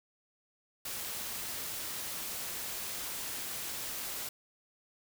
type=noise; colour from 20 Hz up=white; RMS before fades=-39 dBFS; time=0.85-4.29 s; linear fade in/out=5 ms; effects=none